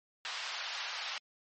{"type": "band-pass noise", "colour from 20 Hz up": "white", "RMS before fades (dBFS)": -40, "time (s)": [0.25, 1.18], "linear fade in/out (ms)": 0, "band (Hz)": [730, 4700], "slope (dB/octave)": 24, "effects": ["MP3 32 kbps"]}